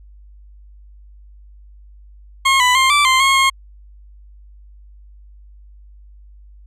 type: tone with pitch steps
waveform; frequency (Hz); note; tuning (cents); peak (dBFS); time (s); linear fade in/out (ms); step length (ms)
20% pulse; 1078 / 995 / 1058 / 1165 / 1045 / 1084 / 1076; C#6 / B5 / C6 / D6 / C6 / C#6 / C6; -49 / +13 / +19 / -14 / -2 / -39 / +48; -6; 2.45-3.5; 10; 150
effects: added 50 Hz sine -40 dBFS peak until 6.66 s + low-pass 9000 Hz 12 dB/octave